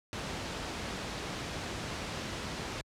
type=noise; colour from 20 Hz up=pink; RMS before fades=-37 dBFS; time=0.13-2.81 s; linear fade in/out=0 ms; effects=high-pass 60 Hz 12 dB/octave + low-pass 6000 Hz 12 dB/octave